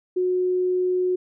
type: tone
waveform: sine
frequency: 365 Hz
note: F#4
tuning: 24 cents flat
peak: -19 dBFS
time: 0.16-1.16 s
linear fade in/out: 10 ms
effects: none